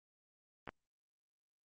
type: clicks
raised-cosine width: 0.5 ms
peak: -28 dBFS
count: 2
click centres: 0.676 / 0.691 s
effects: Opus 32 kbps